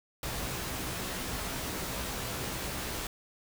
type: noise with comb filter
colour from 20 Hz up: pink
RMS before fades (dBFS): -36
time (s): 0.23-3.07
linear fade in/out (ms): 2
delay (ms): 16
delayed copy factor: +0.55
effects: none